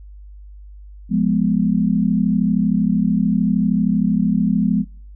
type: chord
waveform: sine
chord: F diminished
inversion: none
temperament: equal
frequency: 174.61 / 207.7 / 246.9 Hz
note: F3 / Ab3 / Cb4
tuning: 0 / 0 / 0 cents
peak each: -19 / -17 / -20 dBFS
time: 1.09-4.85 s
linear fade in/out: 50 ms
effects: noise-tail reverb RT60 0.5 s tail -26 dB re dry + added 50 Hz sine -36 dBFS peak until 5.15 s

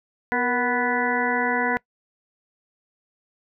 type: harmonic tone with a mistuned harmonic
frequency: 246.9 Hz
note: B3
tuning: in tune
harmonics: 1 / 2 / 3 / 4 / 6 / 7 / 8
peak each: -28 / -28 / -28 / -28 / -28 / -28 / -28 dBFS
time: 0.32-1.77 s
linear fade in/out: 0 ms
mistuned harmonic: 2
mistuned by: -62 cents
effects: noise-tail reverb RT60 0.1 s tail -23 dB re dry

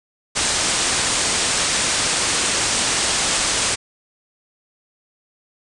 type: low-pass noise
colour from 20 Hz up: white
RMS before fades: -20 dBFS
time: 0.35-3.76 s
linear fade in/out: 20 ms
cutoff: 9300 Hz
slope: 96 dB/octave
effects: none

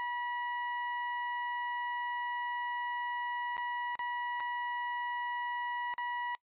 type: tone with dropouts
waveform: 30% pulse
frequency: 969 Hz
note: B5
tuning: 33 cents flat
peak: -31 dBFS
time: 0-6.35 s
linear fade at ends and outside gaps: 0 ms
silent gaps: 3.568-3.579 / 3.954-3.992 / 4.4-4.404 / 5.939-5.981 s
effects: noise-tail reverb RT60 0.1 s tail -24 dB re dry + resampled to 8000 Hz

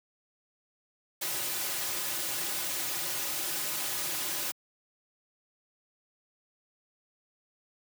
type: noise with comb filter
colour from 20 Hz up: white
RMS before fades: -33 dBFS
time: 1.21-4.52 s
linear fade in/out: 10 ms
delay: 4.4 ms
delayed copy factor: -0.8
effects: high-pass 150 Hz 12 dB/octave

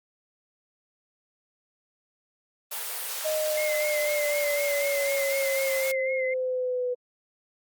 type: high-pass noise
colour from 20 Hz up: white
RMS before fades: -33 dBFS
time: 2.71-5.92 s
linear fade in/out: 10 ms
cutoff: 420 Hz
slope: 96 dB/octave
type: linear sweep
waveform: sine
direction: down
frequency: 623 to 493.8 Hz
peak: -25 dBFS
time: 3.24-6.95 s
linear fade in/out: 20 ms
type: tone with vibrato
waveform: sine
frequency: 2100 Hz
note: C7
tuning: 6 cents sharp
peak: -30 dBFS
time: 3.57-6.34 s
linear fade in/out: 5 ms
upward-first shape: sine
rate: 4 Hz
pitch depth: 53 cents each way
effects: Opus 32 kbps

